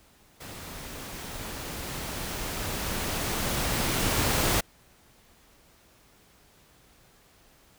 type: noise with level ramp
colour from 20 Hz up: pink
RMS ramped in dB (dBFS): -42 to -24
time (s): 0.4-4.61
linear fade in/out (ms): 10
effects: pink hiss -59 dBFS RMS until 7.78 s